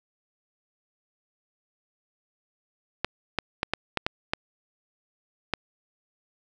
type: clicks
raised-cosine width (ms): 0.3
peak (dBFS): -8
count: 8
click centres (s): 3.046 / 3.387 / 3.631 / 3.736 / 3.973 / 4.065 / 4.335 / 5.537
effects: none